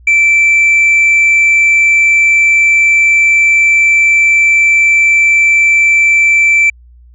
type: tone with hard clipping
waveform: sine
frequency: 2332 Hz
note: D7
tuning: 13 cents flat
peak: -6 dBFS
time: 0.07-6.7 s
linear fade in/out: 5 ms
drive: 2 dB
effects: added 60 Hz sine -37 dBFS peak until 7.14 s + resampled to 22050 Hz